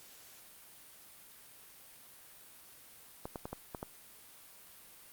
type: clicks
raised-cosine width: 1 ms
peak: -25 dBFS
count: 6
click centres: 3.255 / 3.358 / 3.455 / 3.53 / 3.748 / 3.829 s
effects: white hiss -56 dBFS RMS until 5.12 s + Opus 48 kbps